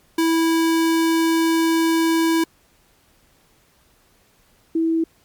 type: tone pair in turn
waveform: square / sine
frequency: 327.8 / 326.6 Hz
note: E4 / E4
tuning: -10 / -16 cents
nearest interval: unison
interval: 6 cents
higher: first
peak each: -16 dBFS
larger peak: neither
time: 0.18-2.44 / 4.75-5.04 s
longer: first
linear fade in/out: 5 ms
effects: pink hiss -58 dBFS RMS until 5.24 s + MP3 96 kbps